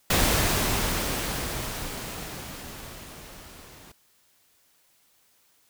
pink noise with level ramp, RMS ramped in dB -21 to -49 dBFS, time 0.1-3.92 s, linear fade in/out 5 ms, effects white hiss -64 dBFS RMS until 5.69 s

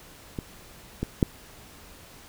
clicks, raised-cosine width 3 ms, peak -17 / -14 / -6 dBFS, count 3, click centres 0.388 / 1.03 / 1.228 s, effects pink hiss -49 dBFS RMS until 2.28 s

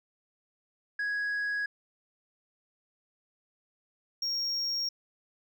sine tone pair in turn, 1663 / 5571 Hz, G#6 / F8, +2 / -5 cents, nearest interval octave + major sixth, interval 2093 cents, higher second, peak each -26 dBFS, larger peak neither, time 0.99-1.66 / 4.22-4.89 s, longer neither, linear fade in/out 5 ms, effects tanh soft clip ceiling -28 dBFS

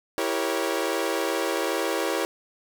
sawtooth chord, E diminished seventh, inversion none, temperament equal with one note detuned, 329.6 / 392 / 473.2 / 554.4 Hz, E4 / G4 / Bb4 / Db5, 0 / 0 / +26 / 0 cents, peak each -26 dBFS, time 0.18-2.25 s, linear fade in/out 0 ms, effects none

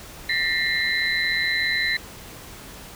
sine tone cluster, 1791 / 1928 / 2100 / 4027 Hz, A6 / B6 / C7 / B7, +30 / -42 / +6 / +33 cents, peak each -26 dBFS, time 0.29-1.97 s, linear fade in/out 5 ms, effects pink hiss -41 dBFS RMS until 2.95 s

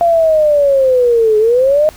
sine linear two-way sweep, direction down then up, 692 to 421.8 to 626 Hz, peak -7 dBFS, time 0.01-1.89 s, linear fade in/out 0 ms, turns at 1.38 s, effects added 50 Hz sine -41 dBFS peak until 1.96 s + pink hiss -39 dBFS RMS until 1.96 s

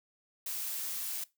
blue noise, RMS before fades -37 dBFS, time 0.46-1.24 s, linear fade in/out 5 ms, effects noise-tail reverb RT60 0.2 s tail -19 dB re dry

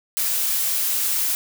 blue noise, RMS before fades -22 dBFS, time 0.17-1.35 s, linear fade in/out 0 ms, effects none

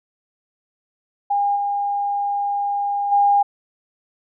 sine tone with level steps, 810 Hz, G#5, 43 cents flat, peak -16 / -19 / -12 dBFS, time 1.3-3.43 s, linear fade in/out 10 ms, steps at 1.55 / 3.11 s, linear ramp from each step 20 ms, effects none

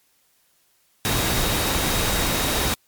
sine tone in noise, 3778 Hz, A#7, 22 cents sharp, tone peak -32 dBFS, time 1.05-2.74 s, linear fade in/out 0 ms, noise pink, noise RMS -22 dBFS, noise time 1.05-2.74 s, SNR -13 dB, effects white hiss -63 dBFS RMS until 2.87 s + MP3 96 kbps

